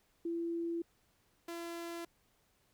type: tone pair in turn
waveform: sine / sawtooth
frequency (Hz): 337 / 339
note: E4 / E4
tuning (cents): +38 / +49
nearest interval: unison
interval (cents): 11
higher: second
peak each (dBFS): -34 / -37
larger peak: first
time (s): 0.25-0.82 / 1.48-2.05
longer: neither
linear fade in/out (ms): 5
effects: pink hiss -73 dBFS RMS until 2.73 s